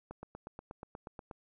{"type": "click train", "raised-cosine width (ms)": 1, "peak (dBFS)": -30, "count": 11, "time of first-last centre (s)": [0.11, 1.312], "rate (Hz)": 8.32, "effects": []}